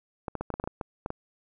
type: clicks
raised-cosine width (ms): 1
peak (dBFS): -18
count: 11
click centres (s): 0.282 / 0.353 / 0.41 / 0.503 / 0.54 / 0.599 / 0.64 / 0.675 / 0.812 / 1.061 / 1.104
effects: none